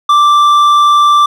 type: tone with hard clipping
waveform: sine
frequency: 1174.7 Hz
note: D6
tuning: in tune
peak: -6 dBFS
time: 0.09-1.26 s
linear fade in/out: 5 ms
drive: 6 dB
effects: none